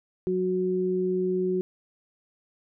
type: tone pair together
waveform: sine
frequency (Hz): 184 / 368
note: F#3 / F#4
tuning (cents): -9 / -9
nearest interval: octave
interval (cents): 1200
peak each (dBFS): -29 / -24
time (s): 0.27-1.61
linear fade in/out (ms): 0
effects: none